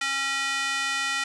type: tone with high-pass filter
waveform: square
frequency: 273.4 Hz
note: C#4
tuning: 24 cents flat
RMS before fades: -27 dBFS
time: 0.01-1.24 s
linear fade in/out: 5 ms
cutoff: 1800 Hz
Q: 1.7
effects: resampled to 22050 Hz + 9-bit